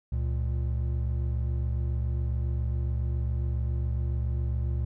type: tone pair together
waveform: triangle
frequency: 69.3 / 116.55 Hz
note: C#2 / A#2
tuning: 0 / 0 cents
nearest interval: major sixth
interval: 900 cents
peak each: -25 / -29 dBFS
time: 0.12-4.85 s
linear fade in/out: 5 ms
effects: none